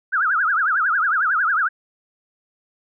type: tone with vibrato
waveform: sine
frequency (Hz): 1429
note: F6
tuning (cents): +39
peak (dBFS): -16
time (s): 0.12-1.69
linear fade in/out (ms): 20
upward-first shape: triangle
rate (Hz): 11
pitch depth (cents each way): 280
effects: none